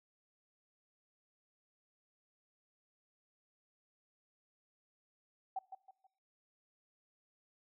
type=tone with echo; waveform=sine; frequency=765 Hz; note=G5; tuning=42 cents flat; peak=-35 dBFS; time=5.56-5.59 s; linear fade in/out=5 ms; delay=160 ms; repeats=3; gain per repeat=-9 dB; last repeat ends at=6.07 s; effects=noise-tail reverb RT60 0.9 s tail -24 dB re dry